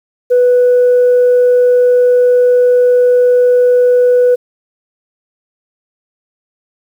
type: tone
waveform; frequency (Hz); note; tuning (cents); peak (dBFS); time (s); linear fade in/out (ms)
sine; 493.9; B4; 0; -4; 0.3-4.36; 20
effects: tanh soft clip ceiling -3 dBFS + 7-bit